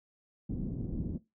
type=low-pass noise; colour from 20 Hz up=white; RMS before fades=-36 dBFS; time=0.49-1.18 s; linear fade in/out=10 ms; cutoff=270 Hz; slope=24 dB/octave; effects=noise-tail reverb RT60 0.2 s tail -17 dB re dry